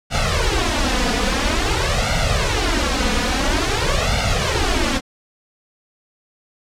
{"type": "noise with flanger", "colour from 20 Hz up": "pink", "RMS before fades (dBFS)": -18, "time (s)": [0.1, 5.01], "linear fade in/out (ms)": 50, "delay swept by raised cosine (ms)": [1.4, 4.1], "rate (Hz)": 0.49, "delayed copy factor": 1, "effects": ["low-pass 6000 Hz 12 dB/octave"]}